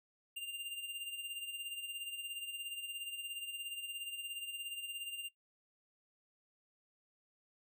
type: tone with tremolo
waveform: square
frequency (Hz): 2794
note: F7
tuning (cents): 0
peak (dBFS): -39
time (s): 0.36-5.29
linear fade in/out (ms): 10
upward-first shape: sine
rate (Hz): 17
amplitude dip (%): 60
effects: noise-tail reverb RT60 0.1 s tail -18 dB re dry